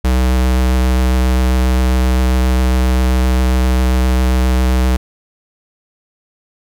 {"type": "tone with vibrato", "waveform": "square", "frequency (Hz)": 63.4, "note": "B1", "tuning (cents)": 46, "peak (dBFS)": -11, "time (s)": [0.04, 4.97], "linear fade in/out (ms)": 10, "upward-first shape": "sine", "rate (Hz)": 7.5, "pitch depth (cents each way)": 10, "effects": []}